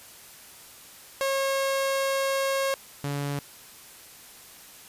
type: tone pair in turn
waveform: sawtooth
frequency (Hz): 543 / 142.62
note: C#5 / C#3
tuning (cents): -36 / +50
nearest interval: octave + major seventh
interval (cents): 2314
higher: first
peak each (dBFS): -20 / -24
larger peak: first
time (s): 1.21-2.74 / 3.04-3.39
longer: first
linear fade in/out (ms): 0
effects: white hiss -48 dBFS RMS until 4.88 s + resampled to 32000 Hz